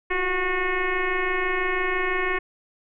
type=tone with frequency modulation; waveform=sine; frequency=1096 Hz; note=C#6; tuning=20 cents flat; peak=-21 dBFS; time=0.1-2.39 s; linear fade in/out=10 ms; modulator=361 Hz; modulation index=3.4; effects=none